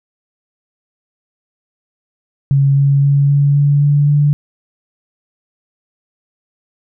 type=tone with pitch steps; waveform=sine; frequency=138.6 / 139.81 / 141.02 / 142.25 / 143.49 / 144.74 / 146 Hz; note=C#3 / C#3 / C#3 / C#3 / D3 / D3 / D3; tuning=0 / +15 / +30 / +45 / -40 / -25 / -10 cents; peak=-8 dBFS; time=2.51-4.33 s; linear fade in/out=0 ms; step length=260 ms; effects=none